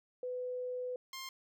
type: tone pair in turn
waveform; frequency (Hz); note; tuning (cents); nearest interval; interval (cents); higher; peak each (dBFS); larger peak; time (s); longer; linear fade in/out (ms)
sine / 10% pulse; 500 / 1059.5; B4 / C6; +21 / +21; octave + minor second; 1300; second; -36 / -34; second; 0.23-0.96 / 1.13-1.29; first; 2
effects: none